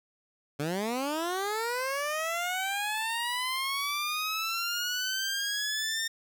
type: linear sweep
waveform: 15% pulse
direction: up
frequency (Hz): 138.3 to 1823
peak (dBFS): -23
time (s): 0.59-6.08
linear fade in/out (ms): 10
effects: none